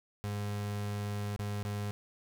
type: tone with dropouts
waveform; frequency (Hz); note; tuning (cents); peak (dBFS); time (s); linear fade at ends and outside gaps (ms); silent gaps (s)
35% pulse; 102.8; G#2; -17; -32; 0.24-1.91; 0; 1.362-1.392 / 1.63-1.651
effects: none